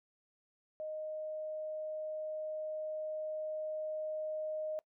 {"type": "tone with level ramp", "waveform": "sine", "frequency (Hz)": 620, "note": "D#5", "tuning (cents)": -6, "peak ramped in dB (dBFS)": [-38, -35], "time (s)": [0.8, 4.79], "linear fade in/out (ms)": 0, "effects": ["noise-tail reverb RT60 0.1 s tail -23 dB re dry"]}